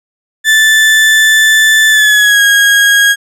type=tone with pitch glide; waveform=35% pulse; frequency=1757 to 1639.3 Hz; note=A6 to G#6; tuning=-3 to -23 cents; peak=-3 dBFS; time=0.44-3.16 s; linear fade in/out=50 ms; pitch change=-120 cents; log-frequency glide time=1.89-2.42 s; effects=low-pass 12000 Hz 12 dB/octave